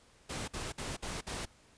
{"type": "noise bursts", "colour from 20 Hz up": "pink", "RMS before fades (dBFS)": -39, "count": 5, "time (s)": [0.29, 1.456], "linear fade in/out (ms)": 10, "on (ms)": 190, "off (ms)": 54, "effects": ["pink hiss -63 dBFS RMS until 1.77 s", "resampled to 22050 Hz"]}